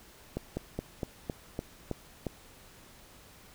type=slowing click train; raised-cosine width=2 ms; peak=-19 dBFS; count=8; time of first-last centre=0.37-2.267 s; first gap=200 ms; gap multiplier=1.1; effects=pink hiss -55 dBFS RMS until 3.54 s